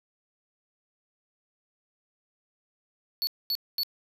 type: tone bursts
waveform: square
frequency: 4435 Hz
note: C#8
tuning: in tune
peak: -26 dBFS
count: 3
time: 3.22-3.833 s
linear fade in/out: 0 ms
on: 51 ms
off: 230 ms
effects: none